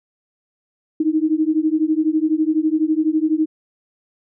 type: beating tone pair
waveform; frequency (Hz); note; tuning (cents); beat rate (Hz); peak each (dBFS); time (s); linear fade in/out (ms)
sine; 307.2 / 319.2; D#4 / D#4; -22 / +44; 12; -18; 1-3.46; 5
effects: none